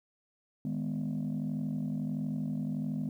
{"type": "chord", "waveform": "sine", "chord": "G# minor", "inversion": "second", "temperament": "just", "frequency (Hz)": [155.74, 207.7, 249.2], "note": ["D#3", "G#3", "B3"], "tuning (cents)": [2, 0, 16], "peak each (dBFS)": -34, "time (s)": [0.65, 3.09], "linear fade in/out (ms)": 2, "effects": ["tanh soft clip ceiling -27 dBFS", "11-bit"]}